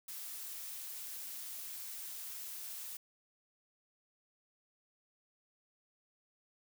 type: noise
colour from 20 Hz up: blue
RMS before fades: -45 dBFS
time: 0.08-2.97 s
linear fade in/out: 5 ms
effects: none